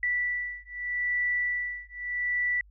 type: beating tone pair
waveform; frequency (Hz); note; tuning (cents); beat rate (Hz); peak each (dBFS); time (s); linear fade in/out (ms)
sine; 1964 / 1964.81; B6 / B6; -10 / -9; 0.81; -30; 0.03-2.61; 2
effects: added 50 Hz sine -52 dBFS peak until 2.7 s